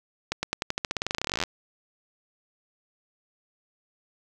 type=accelerating click train; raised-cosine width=0.2 ms; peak=-9 dBFS; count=27; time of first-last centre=0.32-1.437 s; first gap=110 ms; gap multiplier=0.91; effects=none